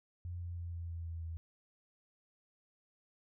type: tone with pitch steps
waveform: sine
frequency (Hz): 87.7 / 86.74 / 85.8 / 84.86 / 83.93 / 83.02 / 82.11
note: F2 / F2 / F2 / F2 / E2 / E2 / E2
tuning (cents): +8 / -11 / -30 / -49 / +32 / +13 / -6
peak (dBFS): -39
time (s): 0.25-1.37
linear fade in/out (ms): 0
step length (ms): 160
effects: none